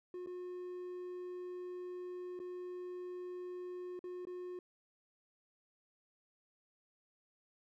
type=tone with dropouts; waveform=triangle; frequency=360 Hz; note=F#4; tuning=47 cents flat; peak=-40 dBFS; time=0.14-4.59 s; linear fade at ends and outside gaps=2 ms; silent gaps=0.262-0.271 / 2.392-2.4 / 3.992-4.04 / 4.252-4.27 s; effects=none